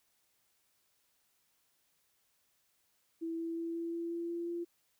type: tone with pitch steps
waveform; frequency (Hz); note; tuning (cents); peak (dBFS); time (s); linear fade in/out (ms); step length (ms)
sine; 329.6 / 331.5 / 333.4 / 335.4 / 337.3 / 339.3 / 341.2 / 343.2; E4 / E4 / E4 / E4 / E4 / F4 / F4 / F4; 0 / +10 / +20 / +30 / +40 / -50 / -40 / -30; -35; 3.21-4.65; 20; 180
effects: white hiss -75 dBFS RMS until 4.99 s